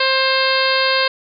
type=harmonic tone; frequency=529 Hz; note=C5; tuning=19 cents sharp; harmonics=1 / 2 / 3 / 4 / 5 / 6 / 7 / 8 / 9; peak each=-20 / -21 / -21 / -24 / -23 / -26 / -25 / -22 / -25 dBFS; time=0-1.08 s; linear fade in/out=5 ms; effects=none